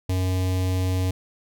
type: tone with notch filter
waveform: square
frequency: 92.5 Hz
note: F#2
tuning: in tune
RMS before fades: -23 dBFS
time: 0.09-1.11 s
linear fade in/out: 5 ms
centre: 1400 Hz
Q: 1.2
effects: none